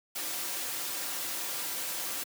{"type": "noise with comb filter", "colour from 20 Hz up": "white", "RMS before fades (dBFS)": -35, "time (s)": [0.15, 2.24], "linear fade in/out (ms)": 10, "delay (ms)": 4.7, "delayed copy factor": -0.5, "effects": ["high-pass 200 Hz 12 dB/octave"]}